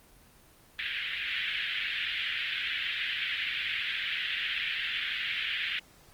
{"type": "band-pass noise", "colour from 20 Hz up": "white", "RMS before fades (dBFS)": -33, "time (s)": [0.79, 5.79], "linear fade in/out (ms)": 0, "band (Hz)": [1600, 3400], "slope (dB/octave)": 48, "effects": ["pink hiss -58 dBFS RMS until 6.13 s", "Opus 24 kbps"]}